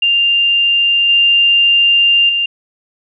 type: tone with level steps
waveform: sine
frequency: 2794 Hz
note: F7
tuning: in tune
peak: -9 / -7 / -12 dBFS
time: 0.02-2.46 s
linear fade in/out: 5 ms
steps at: 1.09 / 2.29 s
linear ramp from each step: 2 ms
effects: none